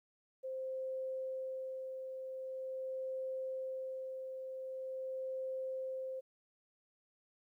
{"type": "tone with tremolo", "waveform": "sine", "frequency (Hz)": 523.3, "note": "C5", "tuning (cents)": 0, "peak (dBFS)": -37, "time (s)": [0.43, 6.21], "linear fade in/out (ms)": 20, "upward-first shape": "sine", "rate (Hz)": 0.44, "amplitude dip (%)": 40, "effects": ["13-bit"]}